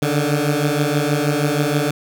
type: beating tone pair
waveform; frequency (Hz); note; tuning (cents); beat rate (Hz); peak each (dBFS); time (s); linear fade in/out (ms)
15% pulse; 143.8 / 150.1; D3 / D3; -36 / +38; 6.3; -13; 0.02-1.91; 5
effects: none